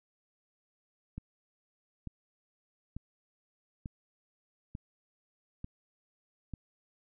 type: click train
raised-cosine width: 5 ms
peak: -27 dBFS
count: 7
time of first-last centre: 1.18-6.537 s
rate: 1.12 Hz
effects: none